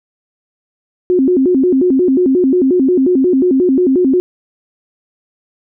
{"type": "tone with vibrato", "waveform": "sine", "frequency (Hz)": 310, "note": "D#4", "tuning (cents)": -6, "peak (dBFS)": -8, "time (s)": [1.1, 4.2], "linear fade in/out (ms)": 0, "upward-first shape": "square", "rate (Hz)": 5.6, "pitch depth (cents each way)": 270, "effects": []}